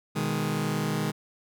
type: chord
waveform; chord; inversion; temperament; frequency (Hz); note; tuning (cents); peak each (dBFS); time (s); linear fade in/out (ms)
sawtooth; G# minor; first; just; 124.59 / 155.74 / 207.7; B2 / D#3 / G#3; +16 / +2 / 0; -30 / -25 / -26; 0.15-1.12; 20
effects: none